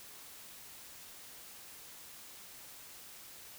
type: silence
effects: white hiss -52 dBFS RMS until 3.58 s